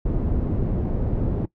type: low-pass noise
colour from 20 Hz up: pink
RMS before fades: -23 dBFS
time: 0.05-1.46 s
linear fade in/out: 10 ms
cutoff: 330 Hz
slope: 12 dB/octave
effects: noise-tail reverb RT60 0.1 s tail -19 dB re dry